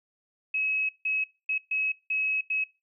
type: tone bursts at uneven times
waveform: sine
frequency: 2564 Hz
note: E7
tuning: 49 cents flat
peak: -25 dBFS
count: 6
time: 0.54-0.89 / 1.05-1.24 / 1.49-1.58 / 1.71-1.92 / 2.1-2.41 / 2.5-2.64 s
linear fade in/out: 5 ms
effects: noise-tail reverb RT60 0.3 s tail -24 dB re dry